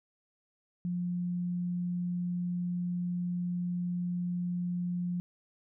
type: tone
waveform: sine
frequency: 176.8 Hz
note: F3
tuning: 22 cents sharp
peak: -30 dBFS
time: 0.85-5.2 s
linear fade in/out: 0 ms
effects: none